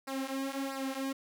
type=tone with flanger; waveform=sawtooth; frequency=270 Hz; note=C#4; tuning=45 cents flat; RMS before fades=-36 dBFS; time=0.07-1.13 s; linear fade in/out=10 ms; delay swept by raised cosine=0.3 to 5.2 ms; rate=1.5 Hz; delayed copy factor=-0.85; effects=none